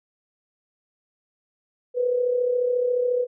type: tone with amplitude modulation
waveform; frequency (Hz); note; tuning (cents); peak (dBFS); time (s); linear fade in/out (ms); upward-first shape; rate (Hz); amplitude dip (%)
sine; 493.9; B4; 0; -17; 1.94-3.27; 50; sine; 34.2; 55
effects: none